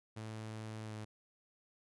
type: tone with pitch glide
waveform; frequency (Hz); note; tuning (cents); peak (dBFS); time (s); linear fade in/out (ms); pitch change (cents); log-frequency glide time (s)
sawtooth; 109.6 to 107.59; A2 to A2; -6 to -38; -39; 0.16-1.05; 10; -32; 0.84-0.94
effects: resampled to 24000 Hz